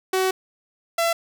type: tone pair in turn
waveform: sawtooth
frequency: 376.3 / 672.6 Hz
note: F#4 / E5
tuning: +29 / +35 cents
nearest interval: minor seventh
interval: 1006 cents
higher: second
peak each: -15 dBFS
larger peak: neither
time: 0.13-0.31 / 0.98-1.13 s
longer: first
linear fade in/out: 5 ms
effects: none